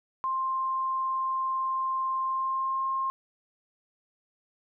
sine tone with pitch glide, 1053 to 1065.2 Hz, C6 to C6, +11 to +31 cents, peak -26 dBFS, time 0.24-3.1 s, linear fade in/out 0 ms, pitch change +20 cents, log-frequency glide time 2.24-2.86 s, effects none

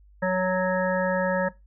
harmonic tone, 185 Hz, F#3, in tune, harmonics 1 / 3 / 5 / 7 / 9 / 10, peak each -27 / -24 / -31 / -36 / -30 / -36 dBFS, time 0.22-1.49 s, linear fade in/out 10 ms, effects noise-tail reverb RT60 0.2 s tail -18 dB re dry + added 50 Hz sine -51 dBFS peak until 1.66 s

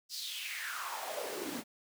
pink noise with high-pass filter sweep, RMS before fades -40 dBFS, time 0.09-1.64 s, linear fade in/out 50 ms, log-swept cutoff 5200 to 220 Hz, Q 4.4, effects none

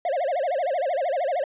triangle tone with vibrato, 619 Hz, D#5, 9 cents flat, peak -20 dBFS, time 0.05-1.44 s, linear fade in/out 2 ms, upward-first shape sine, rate 13 Hz, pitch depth 290 cents each way, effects resampled to 8000 Hz

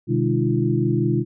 sine tone cluster, 126.3 / 151.5 / 203.9 / 304.1 / 343.4 Hz, B2 / D#3 / G#3 / D#4 / F4, +39 / -46 / -32 / -40 / -29 cents, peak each -21 / -25 / -25 / -26 / -23 dBFS, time 0.07-1.25 s, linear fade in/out 50 ms, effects none

